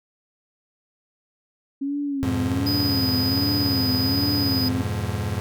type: tone with vibrato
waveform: sine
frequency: 272.2 Hz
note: C#4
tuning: 31 cents flat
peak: -23 dBFS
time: 1.81-4.82 s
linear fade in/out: 10 ms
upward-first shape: sine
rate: 1.3 Hz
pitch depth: 100 cents each way
type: chord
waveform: 35% pulse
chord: F diminished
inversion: none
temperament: just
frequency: 87.31 / 104.77 / 125.72 Hz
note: F2 / Ab2 / Cb3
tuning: 0 / +16 / +31 cents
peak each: -27 / -25 / -30 dBFS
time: 2.23-5.4 s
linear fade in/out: 0 ms
type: tone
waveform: square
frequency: 4975 Hz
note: D#8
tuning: 1 cent flat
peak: -24 dBFS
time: 2.66-4.69 s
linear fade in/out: 10 ms
effects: none